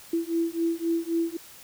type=beating tone pair; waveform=sine; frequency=331.5 / 335.3 Hz; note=E4 / E4; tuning=+10 / +30 cents; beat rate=3.8 Hz; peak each=-27 dBFS; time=0.13-1.37 s; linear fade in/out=5 ms; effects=white hiss -48 dBFS RMS until 1.63 s